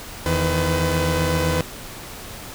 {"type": "tone cluster", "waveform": "sawtooth", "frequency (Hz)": [82.8, 157.8, 504], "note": ["E2", "D#3", "B4"], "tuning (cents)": [8, 25, 35], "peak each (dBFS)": -19, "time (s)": [0.26, 1.61], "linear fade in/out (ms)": 0, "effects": ["pink hiss -36 dBFS RMS until 2.54 s"]}